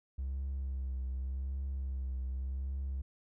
triangle tone with vibrato, 66.1 Hz, C2, 18 cents sharp, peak -31 dBFS, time 0.18-3.02 s, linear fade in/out 10 ms, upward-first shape triangle, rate 0.86 Hz, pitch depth 53 cents each way, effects tanh soft clip ceiling -30 dBFS

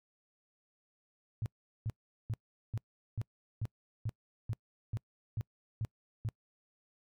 sine tone bursts, 111 Hz, A2, 16 cents sharp, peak -32 dBFS, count 12, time 1.42-6.288 s, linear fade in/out 0 ms, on 39 ms, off 400 ms, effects noise-tail reverb RT60 0.1 s tail -26 dB re dry

